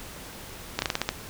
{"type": "slowing click train", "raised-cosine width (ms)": 0.2, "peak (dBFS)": -7, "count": 7, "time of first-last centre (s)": [0.79, 1.09], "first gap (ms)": 31, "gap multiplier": 1.19, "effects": ["pink hiss -42 dBFS RMS until 1.29 s"]}